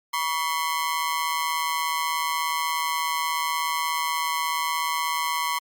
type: ring-modulated tone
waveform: sawtooth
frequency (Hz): 1046.5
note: C6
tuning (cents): 0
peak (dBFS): -17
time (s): 0.13-5.59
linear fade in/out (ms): 10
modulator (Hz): 78.3
effects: Opus 48 kbps